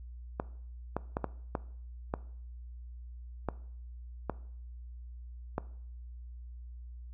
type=clicks; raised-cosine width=1 ms; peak=-17 dBFS; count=9; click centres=0.399 / 0.966 / 1.169 / 1.243 / 1.552 / 2.139 / 3.487 / 4.297 / 5.581 s; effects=noise-tail reverb RT60 0.6 s tail -19 dB re dry + added 60 Hz sine -43 dBFS peak until 7.13 s